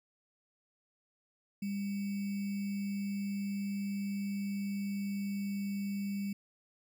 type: tone with sample-and-hold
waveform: sine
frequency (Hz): 199.9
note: G3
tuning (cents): +34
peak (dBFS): -33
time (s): 1.62-6.33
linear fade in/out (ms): 5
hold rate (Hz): 2450
effects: none